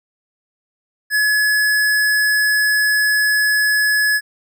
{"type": "tone", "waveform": "square", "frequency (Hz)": 1700, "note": "G#6", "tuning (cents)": 40, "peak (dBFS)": -14, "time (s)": [1.1, 4.21], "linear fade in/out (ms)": 50, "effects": []}